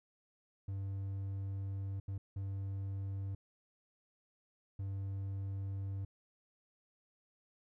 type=tone bursts at uneven times; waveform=triangle; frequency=97.7 Hz; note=G2; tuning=5 cents flat; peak=-35 dBFS; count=4; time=0.68-2 / 2.08-2.18 / 2.36-3.35 / 4.79-6.05 s; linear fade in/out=5 ms; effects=none